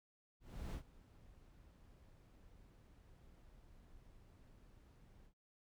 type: noise with ADSR envelope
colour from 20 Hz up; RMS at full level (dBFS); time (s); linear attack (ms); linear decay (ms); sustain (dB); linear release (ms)
brown; -43; 0.4-5.34; 340; 83; -20; 92
effects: none